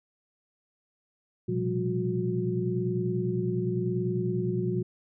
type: tone cluster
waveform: sine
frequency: 120.3 / 130.3 / 177.8 / 198.7 / 363.1 Hz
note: B2 / C3 / F3 / G3 / F#4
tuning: -45 / -7 / +31 / +24 / -33 cents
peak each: -31 / -37 / -31 / -36 / -30 dBFS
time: 1.48-4.83 s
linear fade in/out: 10 ms
effects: none